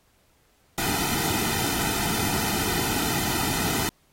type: noise with comb filter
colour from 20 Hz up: pink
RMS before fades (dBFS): -26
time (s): 0.78-3.89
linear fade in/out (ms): 0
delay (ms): 1.8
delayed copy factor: -0.85
effects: pink hiss -64 dBFS RMS until 4.12 s + AAC 48 kbps